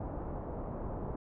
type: low-pass noise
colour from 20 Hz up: pink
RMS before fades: -39 dBFS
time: 0-1.16 s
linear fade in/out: 5 ms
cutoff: 950 Hz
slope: 24 dB/octave
effects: none